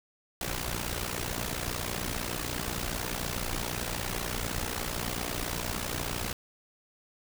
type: noise with amplitude modulation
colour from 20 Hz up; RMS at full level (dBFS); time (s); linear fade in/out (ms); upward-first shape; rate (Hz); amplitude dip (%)
pink; -30; 0.41-6.33; 2; sine; 60; 80
effects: none